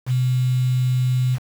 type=tone with quantisation; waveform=sine; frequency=126.9 Hz; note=B2; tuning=47 cents sharp; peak=-16 dBFS; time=0.06-1.39 s; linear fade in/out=50 ms; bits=6; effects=none